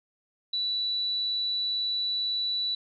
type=tone; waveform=sine; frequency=3951 Hz; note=B7; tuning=in tune; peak=-26 dBFS; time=0.53-2.75 s; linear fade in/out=5 ms; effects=none